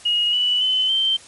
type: tone with pitch steps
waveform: sine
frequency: 2881 / 2959 / 3038 / 3120 Hz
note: F#7 / F#7 / F#7 / G7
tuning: -47 / -1 / +45 / -9 cents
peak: -16 dBFS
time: 0.05-1.17 s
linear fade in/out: 10 ms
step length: 280 ms
effects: white hiss -44 dBFS RMS until 1.27 s + MP3 48 kbps